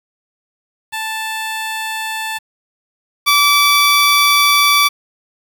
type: tone pair in turn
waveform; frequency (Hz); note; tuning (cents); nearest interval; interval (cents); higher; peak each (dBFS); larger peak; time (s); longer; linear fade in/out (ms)
15% pulse; 880 / 1155.6; A5 / D6; 0 / -28; perfect fourth; 472; second; -14 / -3; second; 0.92-2.39 / 3.26-4.89; second; 20
effects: 7-bit